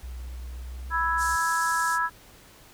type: tone with pitch glide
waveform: sine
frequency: 61.74 to 63.7 Hz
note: B1 to C2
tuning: 0 to -46 cents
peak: -34 dBFS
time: 0.03-1.36 s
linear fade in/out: 5 ms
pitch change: +54 cents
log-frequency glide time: 0.54-0.93 s
type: chord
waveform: sine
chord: E major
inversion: second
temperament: equal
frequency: 987.8 / 1318.5 / 1661.2 Hz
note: B5 / E6 / G#6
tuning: 0 / 0 / 0 cents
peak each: -27 dBFS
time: 0.9-2.1 s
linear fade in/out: 50 ms
type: band-pass noise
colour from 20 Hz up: pink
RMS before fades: -37 dBFS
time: 1.17-1.99 s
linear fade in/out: 50 ms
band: 5700 to 9900 Hz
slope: 24 dB/octave
effects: pink hiss -52 dBFS RMS until 2.73 s